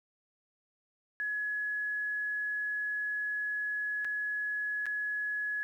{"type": "tone with dropouts", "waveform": "sine", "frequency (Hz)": 1690, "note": "G#6", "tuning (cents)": 30, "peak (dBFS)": -31, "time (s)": [1.2, 5.63], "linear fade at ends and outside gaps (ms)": 0, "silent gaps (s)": [[4.046, 4.05], [4.857, 4.865]], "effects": ["11-bit"]}